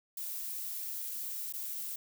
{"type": "noise with dropouts", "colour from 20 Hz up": "violet", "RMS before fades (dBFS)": -39, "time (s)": [0.17, 1.96], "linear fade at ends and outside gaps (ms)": 5, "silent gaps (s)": [1.526, 1.536], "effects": []}